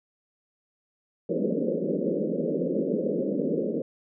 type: band-pass noise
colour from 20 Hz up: white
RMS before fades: -27 dBFS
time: 1.29-3.82 s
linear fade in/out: 5 ms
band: 160 to 560 Hz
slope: 96 dB/octave
effects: none